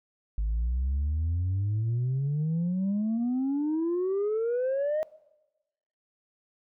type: exponential sweep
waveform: sine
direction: up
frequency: 50.8 to 631 Hz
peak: -23 dBFS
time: 0.38-5.03 s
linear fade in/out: 0 ms
effects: noise-tail reverb RT60 1.0 s tail -22 dB re dry + tanh soft clip ceiling -23 dBFS